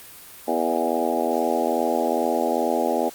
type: harmonic tone with a mistuned harmonic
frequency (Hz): 82.41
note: E2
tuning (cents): 0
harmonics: 3 / 4 / 5 / 6 / 7 / 8 / 9 / 10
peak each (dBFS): -28 / -28 / -28 / -28 / -28 / -28 / -28 / -28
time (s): 0.47-3.1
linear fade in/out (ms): 20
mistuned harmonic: 7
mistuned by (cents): +20
effects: white hiss -43 dBFS RMS until 3.14 s + Opus 32 kbps